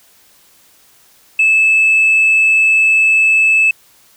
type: tone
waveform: sine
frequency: 2615 Hz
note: E7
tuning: 15 cents flat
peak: -6 dBFS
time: 1.39-3.71 s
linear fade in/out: 5 ms
effects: tanh soft clip ceiling -5 dBFS + white hiss -49 dBFS RMS until 4.16 s